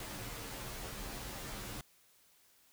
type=noise with comb filter; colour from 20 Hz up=pink; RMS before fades=-44 dBFS; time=0-1.81 s; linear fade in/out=2 ms; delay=12 ms; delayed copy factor=-0.95; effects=white hiss -67 dBFS RMS until 2.72 s